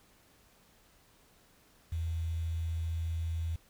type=tone with quantisation; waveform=sine; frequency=82.41 Hz; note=E2; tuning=in tune; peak=-31 dBFS; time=1.92-3.56 s; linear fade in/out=5 ms; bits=9; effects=pink hiss -64 dBFS RMS until 3.69 s